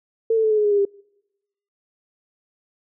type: tone with pitch steps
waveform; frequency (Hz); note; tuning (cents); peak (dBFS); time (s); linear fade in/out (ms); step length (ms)
sine; 451.2 / 443.4 / 435.8 / 428.3 / 421 / 413.8 / 406.6 / 399.7; A4 / A4 / A4 / A4 / G#4 / G#4 / G#4 / G4; +44 / +13 / -17 / -47 / +24 / -6 / -37 / +34; -15; 0.3-0.852; 5; 69
effects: noise-tail reverb RT60 0.9 s tail -26 dB re dry